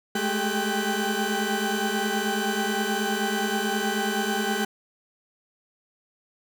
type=tone cluster; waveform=30% pulse; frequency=209 / 218.4 / 392.8 / 792 / 1509 Hz; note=G#3 / A3 / G4 / G5 / F#6; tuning=+11 / -13 / +4 / +18 / +34 cents; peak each=-28 dBFS; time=0.15-4.65 s; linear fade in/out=5 ms; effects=none